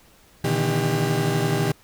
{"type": "tone cluster", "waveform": "35% pulse", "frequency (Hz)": [120.9, 149.3, 161.2, 398], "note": ["B2", "D3", "E3", "G4"], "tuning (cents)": [-36, 29, -38, 26], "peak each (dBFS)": -24, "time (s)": [0.44, 1.72], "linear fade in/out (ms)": 5, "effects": ["pink hiss -54 dBFS RMS until 1.83 s"]}